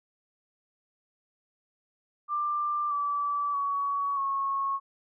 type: tone with pitch steps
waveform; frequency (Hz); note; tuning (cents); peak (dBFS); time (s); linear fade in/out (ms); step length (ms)
sine; 1186 / 1155.6 / 1125.9 / 1097; D6 / D6 / C#6 / C#6; +17 / -28 / +27 / -18; -26; 2.28-4.8; 50; 630
effects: none